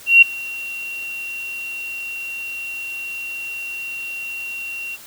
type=tone with ADSR envelope; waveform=sine; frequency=2745 Hz; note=F7; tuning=31 cents flat; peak=-3 dBFS; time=0.06-4.97 s; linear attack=160 ms; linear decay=9 ms; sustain=-23 dB; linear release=29 ms; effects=white hiss -41 dBFS RMS until 5.06 s